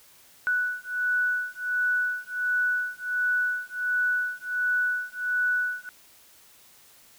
sine beating tone pair, 1480 / 1481.4 Hz, F#6 / F#6, 0 / +2 cents, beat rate 1.4 Hz, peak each -27 dBFS, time 0.47-5.89 s, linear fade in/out 0 ms, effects white hiss -55 dBFS RMS until 7.18 s

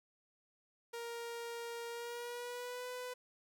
sawtooth tone with pitch glide, 468.3 to 499 Hz, A#4 to B4, +8 to +18 cents, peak -38 dBFS, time 0.93-3.14 s, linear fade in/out 10 ms, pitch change +110 cents, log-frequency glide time 1.89-2.88 s, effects none

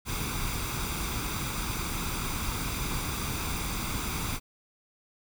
pink noise with comb filter, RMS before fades -32 dBFS, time 0.05-4.4 s, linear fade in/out 50 ms, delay 0.83 ms, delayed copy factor +0.6, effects none

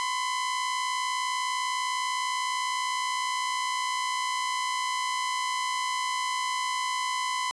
sawtooth tone pair together, 1007 / 1066.9 Hz, B5 / C6, +33 / +33 cents, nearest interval minor second, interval 100 cents, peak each -24 / -31 dBFS, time 0-7.51 s, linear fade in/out 0 ms, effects resampled to 22050 Hz

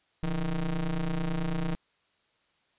square ring-modulated tone, 77.78 Hz, D#2, in tune, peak -25 dBFS, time 0.23-1.75 s, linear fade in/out 0 ms, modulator 92.3 Hz, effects white hiss -70 dBFS RMS until 2.78 s + resampled to 8000 Hz

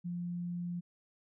sine tone, 174.8 Hz, F3, 2 cents sharp, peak -35 dBFS, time 0.04-0.81 s, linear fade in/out 20 ms, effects none

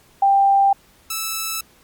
sine / 5% pulse tone pair in turn, 790 / 1313.4 Hz, G5 / E6, +13 / -7 cents, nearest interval major sixth, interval 880 cents, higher second, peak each -11 dBFS, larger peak neither, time 0.22-0.73 / 1.1-1.61 s, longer neither, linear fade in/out 5 ms, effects pink hiss -53 dBFS RMS until 1.83 s + MP3 96 kbps

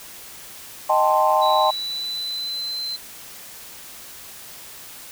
sine chord, A half-diminished seventh, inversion second, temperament equal, 622.3 / 784 / 880 / 1046.5 Hz, Eb5 / G5 / A5 / C6, 0 / 0 / 0 / 0 cents, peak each -20 dBFS, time 0.89-1.71 s, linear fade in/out 10 ms
sine tone with pitch glide, 3928 to 4083 Hz, B7 to C8, -10 to -43 cents, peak -25 dBFS, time 1.41-2.97 s, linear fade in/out 20 ms, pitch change +67 cents, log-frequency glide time 1.61-2.8 s
effects tanh soft clip ceiling -4 dBFS + white hiss -40 dBFS RMS until 5.11 s

